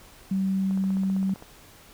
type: tone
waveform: sine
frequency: 191.9 Hz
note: G3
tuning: 37 cents flat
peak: -22 dBFS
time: 0.31-1.34 s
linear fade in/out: 5 ms
type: click train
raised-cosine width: 1 ms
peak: -29 dBFS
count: 12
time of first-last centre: 0.71-1.424 s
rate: 15.4 Hz
effects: pink hiss -51 dBFS RMS until 1.93 s